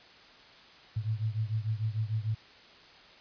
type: beating tone pair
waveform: sine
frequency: 107 / 113.7 Hz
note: A2 / A#2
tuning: -48 / -43 cents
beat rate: 6.7 Hz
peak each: -31 / -33 dBFS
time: 0.96-2.35 s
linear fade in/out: 10 ms
effects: white hiss -54 dBFS RMS until 3.2 s + resampled to 11025 Hz